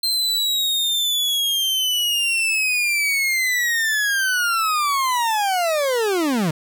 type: linear sweep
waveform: 40% pulse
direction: down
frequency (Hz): 4152 to 146.83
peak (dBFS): -17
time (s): 0.03-6.51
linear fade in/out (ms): 5
effects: none